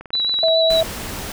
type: click train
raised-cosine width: 0.5 ms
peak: -20 dBFS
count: 11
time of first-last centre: 0.01-0.484 s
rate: 21.1 Hz
type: tone with vibrato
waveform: sine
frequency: 3929 Hz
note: B7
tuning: 10 cents flat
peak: -17 dBFS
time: 0.13-0.81 s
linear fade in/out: 5 ms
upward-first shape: sine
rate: 7.2 Hz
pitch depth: 22 cents each way
type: tone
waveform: sine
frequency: 650 Hz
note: E5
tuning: 24 cents flat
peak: -14 dBFS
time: 0.43-0.83 s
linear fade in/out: 2 ms
type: noise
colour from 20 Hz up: pink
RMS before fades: -29 dBFS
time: 0.7-1.32 s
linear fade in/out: 2 ms
effects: none